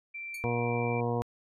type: tone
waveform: sine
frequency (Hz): 2349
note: D7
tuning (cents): 0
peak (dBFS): -37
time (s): 0.14-1.01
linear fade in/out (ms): 10
type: tone with exponential decay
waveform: 5% pulse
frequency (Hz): 2221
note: C#7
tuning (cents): +3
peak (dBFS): -29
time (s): 0.34-0.46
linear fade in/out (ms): 5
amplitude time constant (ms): 25
type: harmonic tone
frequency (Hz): 119.2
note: A#2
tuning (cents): +39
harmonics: 1 / 2 / 3 / 4 / 5 / 6 / 7 / 8 / 9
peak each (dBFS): -32 / -35 / -39 / -32 / -45 / -37 / -47 / -38 / -46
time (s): 0.44-1.22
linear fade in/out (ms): 0
effects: resampled to 32000 Hz